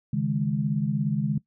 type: chord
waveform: sine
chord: C# suspended second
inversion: none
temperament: equal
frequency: 138.59 / 155.56 / 207.7 Hz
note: C#3 / D#3 / G#3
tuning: 0 / 0 / 0 cents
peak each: -27 dBFS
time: 0.13-1.38 s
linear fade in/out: 5 ms
effects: noise-tail reverb RT60 0.1 s tail -19 dB re dry